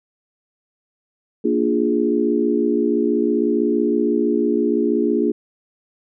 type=chord; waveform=sine; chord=Bb dominant seventh; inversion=none; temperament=equal; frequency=233.1 / 293.7 / 349.2 / 415.3 Hz; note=Bb3 / D4 / F4 / Ab4; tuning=0 / 0 / 0 / 0 cents; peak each=-21 dBFS; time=1.44-5.32 s; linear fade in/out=10 ms; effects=none